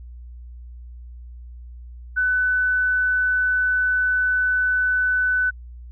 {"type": "tone", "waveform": "sine", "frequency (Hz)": 1500, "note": "F#6", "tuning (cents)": 23, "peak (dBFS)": -17, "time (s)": [2.16, 5.51], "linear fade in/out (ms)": 20, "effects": ["added 60 Hz sine -36 dBFS peak until 5.91 s"]}